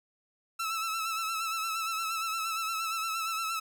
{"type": "tone with vibrato", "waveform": "sawtooth", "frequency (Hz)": 1318.5, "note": "E6", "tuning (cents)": 0, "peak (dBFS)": -27, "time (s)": [0.59, 3.6], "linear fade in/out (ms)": 10, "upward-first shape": "sine", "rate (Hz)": 8.6, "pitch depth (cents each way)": 43, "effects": []}